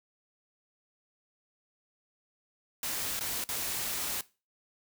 white noise with dropouts, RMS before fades -34 dBFS, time 2.83-4.21 s, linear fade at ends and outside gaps 2 ms, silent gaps 3.194-3.208 / 3.441-3.489 s, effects noise-tail reverb RT60 0.3 s tail -19 dB re dry

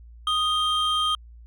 triangle tone pair together, 1244.5 / 3174 Hz, D#6 / G7, 0 / +21 cents, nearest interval octave + major third, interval 1621 cents, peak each -22 dBFS, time 0.27-1.15 s, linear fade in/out 2 ms, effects added 58 Hz sine -43 dBFS peak until 1.46 s

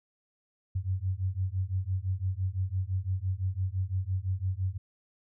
sine beating tone pair, 91.2 / 97.1 Hz, F#2 / G2, -24 / -16 cents, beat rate 5.9 Hz, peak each -31 dBFS, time 0.75-4.78 s, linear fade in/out 10 ms, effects none

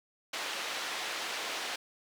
white band-pass noise, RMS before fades -37 dBFS, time 0.33-1.76 s, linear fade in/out 5 ms, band 410 to 3800 Hz, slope 12 dB/octave, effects none

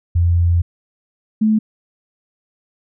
sine tone pair in turn, 86 / 216.7 Hz, F2 / A3, -26 / -26 cents, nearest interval octave + major third, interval 1600 cents, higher second, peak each -11 dBFS, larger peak neither, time 0.15-0.62 / 1.41-1.59 s, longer first, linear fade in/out 10 ms, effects none

